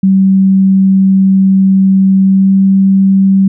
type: tone with pitch glide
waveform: sine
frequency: 192 to 193.45 Hz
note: G3 to G3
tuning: -36 to -23 cents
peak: -4 dBFS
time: 0.03-3.48 s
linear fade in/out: 5 ms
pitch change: +13 cents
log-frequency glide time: 2.23-2.52 s
effects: none